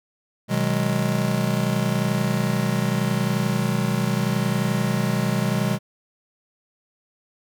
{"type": "chord", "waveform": "square", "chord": "G# minor seventh", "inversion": "first", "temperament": "just", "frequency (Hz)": [124.59, 155.74, 186.89, 207.7], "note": ["B2", "D#3", "F#3", "G#3"], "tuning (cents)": [16, 2, 18, 0], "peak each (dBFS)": [-26, -27, -27, -26], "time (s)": [0.48, 5.79], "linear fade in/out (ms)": 50, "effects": []}